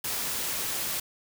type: noise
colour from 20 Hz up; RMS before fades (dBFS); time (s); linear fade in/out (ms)
white; -31; 0.04-1; 5
effects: none